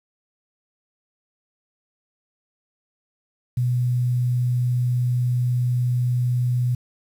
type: tone with quantisation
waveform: sine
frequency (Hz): 123.47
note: B2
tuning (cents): 0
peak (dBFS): -18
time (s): 3.57-6.75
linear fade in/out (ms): 5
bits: 8
effects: none